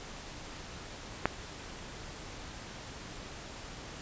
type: click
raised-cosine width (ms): 0.5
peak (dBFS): -10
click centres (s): 1.256
effects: pink hiss -45 dBFS RMS until 4.01 s + resampled to 16000 Hz